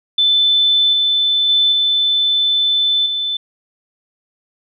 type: tone with level steps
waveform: sine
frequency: 3520 Hz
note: A7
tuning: in tune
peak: -10 / -12 / -10 / -12 / -17 dBFS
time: 0.18-3.37 s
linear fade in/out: 5 ms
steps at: 0.93 / 1.49 / 1.72 / 3.06 s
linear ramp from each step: 2 ms
effects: none